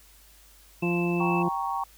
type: tone with tremolo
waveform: sine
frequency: 2637 Hz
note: E7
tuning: in tune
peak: -31 dBFS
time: 0.82-1.43 s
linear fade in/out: 10 ms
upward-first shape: sine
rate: 2.5 Hz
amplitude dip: 35%
type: harmonic tone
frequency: 173.6 Hz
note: F3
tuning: 10 cents flat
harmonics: 1 / 2 / 3 / 4 / 5 / 6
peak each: -26 / -27 / -41 / -37 / -40 / -40 dBFS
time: 0.82-1.49 s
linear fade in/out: 10 ms
type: chord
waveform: sine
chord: G diminished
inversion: none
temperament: equal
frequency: 784 / 932.3 / 1108.7 Hz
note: G5 / Bb5 / Db6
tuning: 0 / 0 / 0 cents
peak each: -31 dBFS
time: 1.2-1.84 s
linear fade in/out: 5 ms
effects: added 50 Hz sine -56 dBFS peak until 1.97 s + white hiss -56 dBFS RMS until 1.97 s